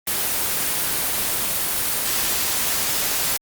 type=noise; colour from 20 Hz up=white; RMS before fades=-22 dBFS; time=0.07-3.37 s; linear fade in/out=5 ms; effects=Opus 24 kbps